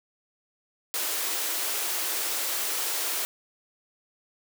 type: high-pass noise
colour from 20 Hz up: white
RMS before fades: -29 dBFS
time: 0.94-3.25 s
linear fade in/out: 0 ms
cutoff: 300 Hz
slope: 48 dB/octave
effects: none